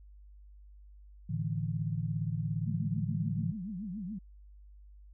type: chord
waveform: sine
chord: A suspended fourth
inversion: none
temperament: equal with one note detuned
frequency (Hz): 110 / 147.68 / 164.81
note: A2 / D3 / E3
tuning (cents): 0 / +10 / 0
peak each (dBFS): -35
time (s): 1.29-3.52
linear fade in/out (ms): 10
type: tone with vibrato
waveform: sine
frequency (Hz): 196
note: G3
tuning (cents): 0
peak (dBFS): -36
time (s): 2.66-4.19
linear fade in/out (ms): 10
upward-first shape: triangle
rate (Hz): 7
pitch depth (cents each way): 270
effects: added 50 Hz sine -51 dBFS peak until 5.13 s